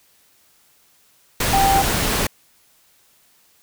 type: tone in noise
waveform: sine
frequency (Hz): 784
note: G5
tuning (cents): 0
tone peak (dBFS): -14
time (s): 1.53-1.82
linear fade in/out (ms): 5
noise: pink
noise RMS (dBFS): -20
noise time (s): 1.4-2.27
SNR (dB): +3
effects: white hiss -57 dBFS RMS until 3.62 s